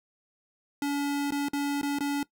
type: tone with dropouts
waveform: square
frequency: 285 Hz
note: C#4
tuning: 48 cents sharp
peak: -27 dBFS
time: 0.82-2.23 s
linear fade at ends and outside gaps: 2 ms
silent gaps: 1.307-1.321 / 1.485-1.533 / 1.814-1.83 / 1.987-2.006 s
effects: noise-tail reverb RT60 0.1 s tail -20 dB re dry